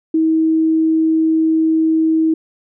sine tone, 320 Hz, D#4, 49 cents sharp, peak -11 dBFS, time 0.14-2.34 s, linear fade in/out 5 ms, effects none

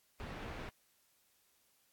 pink low-pass noise, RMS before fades -45 dBFS, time 0.2-0.69 s, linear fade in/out 0 ms, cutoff 2500 Hz, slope 12 dB/octave, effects white hiss -73 dBFS RMS until 1.92 s + AAC 64 kbps

